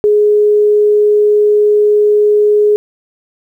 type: tone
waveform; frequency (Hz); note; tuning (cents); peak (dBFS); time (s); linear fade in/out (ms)
sine; 418.3; G#4; +12; -6; 0.04-2.76; 0
effects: 8-bit